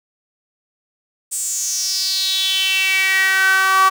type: tone with high-pass filter sweep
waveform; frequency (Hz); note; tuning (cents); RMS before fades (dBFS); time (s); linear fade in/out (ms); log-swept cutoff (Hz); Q
sawtooth; 381.7; G4; -46; -17; 1.31-3.9; 20; 8400 to 1100; 5.8
effects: none